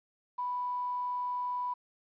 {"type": "tone with quantisation", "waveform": "sine", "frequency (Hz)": 987.8, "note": "B5", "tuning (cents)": 0, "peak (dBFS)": -31, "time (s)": [0.38, 1.74], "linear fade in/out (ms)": 10, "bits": 10, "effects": ["resampled to 11025 Hz"]}